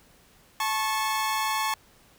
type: tone pair together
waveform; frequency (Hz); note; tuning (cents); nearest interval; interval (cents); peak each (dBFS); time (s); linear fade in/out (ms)
sawtooth; 872 / 1095.6; A5 / C#6; -16 / -21; major third; 395; -24; 0.6-1.74; 2
effects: pink hiss -58 dBFS RMS until 2.18 s